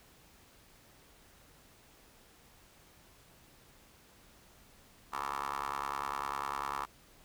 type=ring-modulated tone; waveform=15% pulse; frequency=70 Hz; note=C#2; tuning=18 cents sharp; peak=-26 dBFS; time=5.12-6.86 s; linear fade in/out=20 ms; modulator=1080 Hz; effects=pink hiss -61 dBFS RMS until 7.24 s